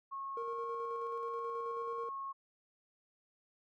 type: tone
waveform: sine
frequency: 1091 Hz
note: C#6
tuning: 28 cents flat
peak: -39 dBFS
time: 0.11-2.33 s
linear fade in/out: 20 ms
type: tone with tremolo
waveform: triangle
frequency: 464.7 Hz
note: A#4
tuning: 5 cents flat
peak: -37 dBFS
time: 0.37-2.09 s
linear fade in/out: 2 ms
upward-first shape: square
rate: 9.3 Hz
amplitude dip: 30%
effects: none